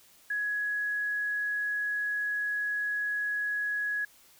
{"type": "tone", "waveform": "sine", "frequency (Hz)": 1675, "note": "G#6", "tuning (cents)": 14, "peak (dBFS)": -28, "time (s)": [0.3, 4.05], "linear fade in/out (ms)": 5, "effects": ["white hiss -59 dBFS RMS until 4.39 s"]}